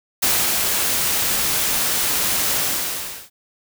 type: noise with ADSR envelope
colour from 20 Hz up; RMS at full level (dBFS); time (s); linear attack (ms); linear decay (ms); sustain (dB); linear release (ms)
white; -17; 0.22-3.3; 11; 290; -3; 710
effects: none